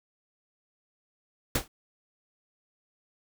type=noise with exponential decay; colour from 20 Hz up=pink; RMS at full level=-21 dBFS; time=1.55-1.68 s; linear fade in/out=5 ms; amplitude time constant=27 ms; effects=none